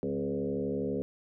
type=tone with frequency modulation; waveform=sine; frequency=337.7 Hz; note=E4; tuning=42 cents sharp; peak=-29 dBFS; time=0.03-1.02 s; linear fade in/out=0 ms; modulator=72.2 Hz; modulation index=2.5; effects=none